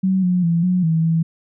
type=tone with pitch steps; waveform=sine; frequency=189.1 / 180.1 / 168.3 / 181.7 / 161.9 / 163.6 Hz; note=F#3 / F#3 / E3 / F#3 / E3 / E3; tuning=+38 / -46 / +36 / -31 / -31 / -13 cents; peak=-14 dBFS; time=0.03-1.23 s; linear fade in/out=10 ms; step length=200 ms; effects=none